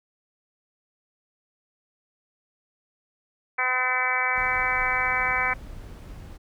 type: harmonic tone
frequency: 254.4 Hz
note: C4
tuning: 48 cents flat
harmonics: 2 / 3 / 4 / 5 / 6 / 7 / 8 / 9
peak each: -38 / -32 / -30 / -31 / -30 / -31 / -28 / -27 dBFS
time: 3.58-5.54 s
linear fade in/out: 10 ms
type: noise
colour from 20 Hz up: brown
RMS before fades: -40 dBFS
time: 4.35-6.38 s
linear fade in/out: 20 ms
effects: none